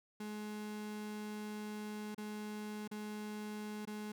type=tone with dropouts; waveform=35% pulse; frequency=211.2 Hz; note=G#3; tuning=29 cents sharp; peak=-40 dBFS; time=0.2-4.12 s; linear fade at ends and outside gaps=5 ms; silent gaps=2.147-2.179 / 2.877-2.913 / 3.853-3.873 s; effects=none